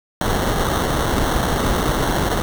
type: noise with sample-and-hold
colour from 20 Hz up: pink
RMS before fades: -19 dBFS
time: 0.21-2.42 s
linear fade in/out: 0 ms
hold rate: 2450 Hz
effects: none